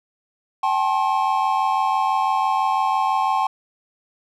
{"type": "tone cluster", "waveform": "triangle", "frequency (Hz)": [776, 862, 1068], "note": ["G5", "A5", "C6"], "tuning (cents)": [-18, -36, 35], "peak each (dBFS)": -20, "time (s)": [0.63, 3.47], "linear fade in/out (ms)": 5, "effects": []}